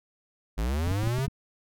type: linear sweep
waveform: square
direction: up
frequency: 48.82 to 140 Hz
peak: -26 dBFS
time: 0.57-1.27 s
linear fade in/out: 20 ms
type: clicks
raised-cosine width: 5 ms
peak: -19 dBFS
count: 6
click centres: 0.875 / 0.914 / 1.034 / 1.074 / 1.186 / 1.28 s
effects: none